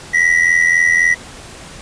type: ring-modulated tone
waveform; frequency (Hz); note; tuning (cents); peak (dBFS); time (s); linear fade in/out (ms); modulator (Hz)
triangle; 1944; B6; -28; -5; 0.13-1.15; 20; 41.9
effects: pink hiss -35 dBFS RMS until 1.81 s + resampled to 22050 Hz